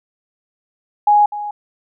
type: tone with echo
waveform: sine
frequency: 830.6 Hz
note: G#5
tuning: in tune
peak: -8 dBFS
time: 1.07-1.26 s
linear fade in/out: 5 ms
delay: 250 ms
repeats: 1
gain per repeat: -14 dB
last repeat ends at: 1.51 s
effects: none